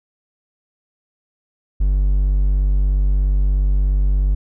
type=tone; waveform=triangle; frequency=48.46 Hz; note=G1; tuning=19 cents flat; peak=-11 dBFS; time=1.8-4.35 s; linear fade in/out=10 ms; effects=none